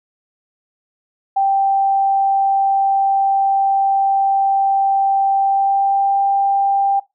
sine tone with pitch glide, 784 to 791.3 Hz, G5 to G5, 0 to +16 cents, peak -12 dBFS, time 1.36-7 s, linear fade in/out 10 ms, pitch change +16 cents, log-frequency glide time 5.36-6.2 s, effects noise-tail reverb RT60 0.2 s tail -20 dB re dry

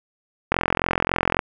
click train, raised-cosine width 0.5 ms, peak -3 dBFS, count 39, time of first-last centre 0.52-1.392 s, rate 43.6 Hz, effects none

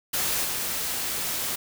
white noise with level steps, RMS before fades -26 / -29 dBFS, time 0.13-1.56 s, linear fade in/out 10 ms, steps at 0.43 s, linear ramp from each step 20 ms, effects none

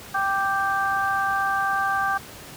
harmonic tone, 392 Hz, G4, in tune, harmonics 2 / 3 / 4, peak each -25 / -25 / -25 dBFS, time 0.14-2.18 s, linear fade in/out 10 ms, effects pink hiss -41 dBFS RMS until 2.56 s + high-pass 60 Hz 12 dB/octave

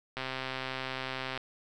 click train, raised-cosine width 0.3 ms, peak -19 dBFS, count 159, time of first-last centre 0.17-1.376 s, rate 131 Hz, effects none

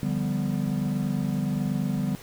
triangle chord, G dominant seventh, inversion second, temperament equal, 146.83 / 174.61 / 196 / 246.9 Hz, D3 / F3 / G3 / B3, 0 / 0 / 0 / 0 cents, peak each -27 / -31 / -26 / -29 dBFS, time 0.03-2.15 s, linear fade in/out 0 ms, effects pink hiss -46 dBFS RMS until 2.22 s

